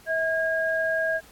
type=tone pair together; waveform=sine; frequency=645.9 / 1630 Hz; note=E5 / G#6; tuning=-35 / -33 cents; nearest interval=octave + major third; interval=1602 cents; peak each=-25 dBFS; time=0.06-1.21 s; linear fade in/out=50 ms; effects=pink hiss -52 dBFS RMS until 1.31 s + AAC 64 kbps